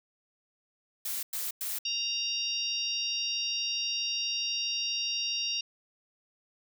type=noise bursts; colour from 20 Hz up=blue; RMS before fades=-34 dBFS; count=3; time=1.05-1.788 s; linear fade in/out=5 ms; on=180 ms; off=99 ms
type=harmonic tone; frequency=932.3 Hz; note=A#5; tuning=in tune; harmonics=3 / 4 / 5 / 6; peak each=-33 / -37 / -37 / -34 dBFS; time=1.85-5.61 s; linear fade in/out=5 ms
effects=none